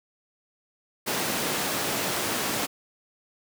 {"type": "high-pass noise", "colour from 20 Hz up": "pink", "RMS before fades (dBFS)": -28, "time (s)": [1.06, 2.67], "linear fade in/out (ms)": 20, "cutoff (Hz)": 210, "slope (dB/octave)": 12, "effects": []}